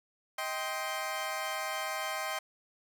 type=chord; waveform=20% pulse; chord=C minor; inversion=first; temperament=equal with one note detuned; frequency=629.8 / 784 / 1046.5 Hz; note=Eb5 / G5 / C6; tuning=+21 / 0 / 0 cents; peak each=-33 dBFS; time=0.38-2.39 s; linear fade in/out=5 ms; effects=none